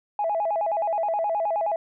sine tone with vibrato, 740 Hz, F#5, in tune, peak -21 dBFS, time 0.19-1.76 s, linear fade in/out 2 ms, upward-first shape square, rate 9.5 Hz, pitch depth 200 cents each way, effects tanh soft clip ceiling -17 dBFS

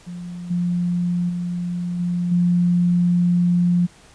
sine tone with level steps, 175.7 Hz, F3, 11 cents sharp, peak -29 / -18 / -22 / -19 / -14 dBFS, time 0.06-3.87 s, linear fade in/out 20 ms, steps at 0.5 / 1.29 / 1.99 / 2.31 s, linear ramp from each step 10 ms, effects pink hiss -49 dBFS RMS until 4.14 s + resampled to 22050 Hz

